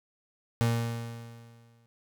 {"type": "tone with exponential decay", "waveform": "35% pulse", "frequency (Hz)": 116.54, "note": "A#2", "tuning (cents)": 0, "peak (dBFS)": -20, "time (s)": [0.61, 1.86], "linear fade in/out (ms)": 0, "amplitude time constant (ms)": 270, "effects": []}